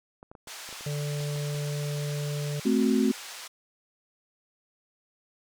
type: clicks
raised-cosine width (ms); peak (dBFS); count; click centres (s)
1; -32; 10; 0.229 / 0.315 / 0.352 / 0.473 / 0.69 / 0.727 / 0.809 / 1.205 / 1.36 / 1.548
type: band-pass noise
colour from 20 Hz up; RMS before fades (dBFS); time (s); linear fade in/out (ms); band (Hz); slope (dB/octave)
white; -42; 0.47-3.48; 10; 690 to 6800; 12
type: harmonic tone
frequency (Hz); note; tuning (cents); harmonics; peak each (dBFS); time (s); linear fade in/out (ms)
146.4; D3; -5; 1 / 3 / 4; -29 / -39 / -41; 0.86-2.6; 5
type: chord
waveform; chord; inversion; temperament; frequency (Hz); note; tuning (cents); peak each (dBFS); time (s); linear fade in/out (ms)
sine; F# diminished; first; equal; 220 / 261.6 / 370; A3 / C4 / F#4; 0 / 0 / 0; -24 / -24 / -28; 2.65-3.12; 10
effects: none